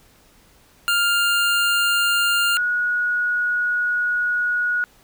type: tone pair in turn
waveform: 25% pulse / sine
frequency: 1400 / 1455.1 Hz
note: F6 / F#6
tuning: +4 / -29 cents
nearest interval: minor second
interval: 67 cents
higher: second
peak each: -13 / -18 dBFS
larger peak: first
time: 0.88-2.57 / 2.57-4.84 s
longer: second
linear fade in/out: 0 ms
effects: pink hiss -54 dBFS RMS until 5.03 s